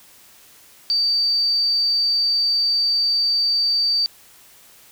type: tone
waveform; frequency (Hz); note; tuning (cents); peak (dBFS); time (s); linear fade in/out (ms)
sine; 4625; D8; -27; -16; 0.9-4.06; 0
effects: white hiss -49 dBFS RMS until 4.91 s